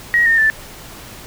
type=tone with pitch steps; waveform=sine; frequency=1895 / 1827.3 / 1762 Hz; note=A#6 / A#6 / A6; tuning=+28 / -35 / +2 cents; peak=-10 dBFS; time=0.14-0.5 s; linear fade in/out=0 ms; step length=120 ms; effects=pink hiss -36 dBFS RMS until 1.26 s